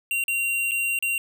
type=tone with dropouts; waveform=square; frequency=2760 Hz; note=F7; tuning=21 cents flat; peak=-23 dBFS; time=0.11-1.18 s; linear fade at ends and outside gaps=1 ms; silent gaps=0.239-0.281 / 0.711-0.717 / 0.989-1.025 s; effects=none